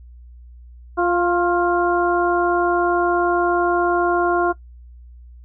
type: harmonic tone with a mistuned harmonic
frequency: 349.2 Hz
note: F4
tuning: in tune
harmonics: 1 / 2 / 3 / 4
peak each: -18 / -21 / -23 / -24 dBFS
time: 0.97-4.53 s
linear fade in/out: 20 ms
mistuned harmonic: 3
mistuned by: +28 cents
effects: noise-tail reverb RT60 0.1 s tail -18 dB re dry + added 60 Hz sine -39 dBFS peak until 5.44 s